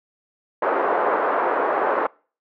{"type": "band-pass noise", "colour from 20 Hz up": "pink", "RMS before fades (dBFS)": -21, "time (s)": [0.62, 2.07], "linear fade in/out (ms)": 5, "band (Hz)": [410, 1400], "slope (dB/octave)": 24, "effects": ["noise-tail reverb RT60 0.4 s tail -25 dB re dry"]}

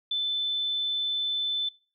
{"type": "tone", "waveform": "sine", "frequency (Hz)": 3520, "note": "A7", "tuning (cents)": 0, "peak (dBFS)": -25, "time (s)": [0.11, 1.69], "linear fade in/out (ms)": 5, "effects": ["noise-tail reverb RT60 0.4 s tail -24 dB re dry"]}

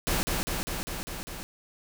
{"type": "noise with echo", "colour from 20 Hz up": "pink", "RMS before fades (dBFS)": -27, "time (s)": [0.07, 0.23], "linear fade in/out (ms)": 0, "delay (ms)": 200, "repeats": 6, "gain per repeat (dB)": -2, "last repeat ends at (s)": 1.43, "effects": []}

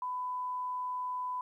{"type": "tone", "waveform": "sine", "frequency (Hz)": 1000, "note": "B5", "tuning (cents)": 21, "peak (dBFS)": -33, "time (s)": [0.02, 1.41], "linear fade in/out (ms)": 2, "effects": ["12-bit"]}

